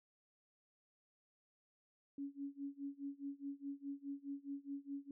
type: tone with tremolo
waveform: sine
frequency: 280 Hz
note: C#4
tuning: 18 cents sharp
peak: -40 dBFS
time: 2.18-5.11 s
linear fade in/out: 2 ms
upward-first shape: sine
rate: 4.8 Hz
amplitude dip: 95%
effects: none